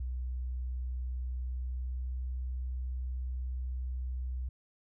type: tone with pitch glide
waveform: sine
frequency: 62.5 to 63.12 Hz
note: B1 to B1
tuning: +21 to +38 cents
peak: -33 dBFS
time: 0-4.49 s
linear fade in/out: 5 ms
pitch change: +17 cents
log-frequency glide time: 1.37-2.18 s
effects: none